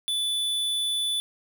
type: tone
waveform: square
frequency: 3480 Hz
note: A7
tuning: 20 cents flat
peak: -25 dBFS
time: 0.08-1.2 s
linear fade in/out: 0 ms
effects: none